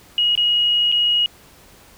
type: tone with dropouts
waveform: sine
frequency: 2892 Hz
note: F#7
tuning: 40 cents flat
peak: -14 dBFS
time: 0.18-1.26 s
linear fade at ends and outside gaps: 1 ms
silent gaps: 0.353-0.376 / 0.917-0.923 s
effects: pink hiss -48 dBFS RMS until 1.97 s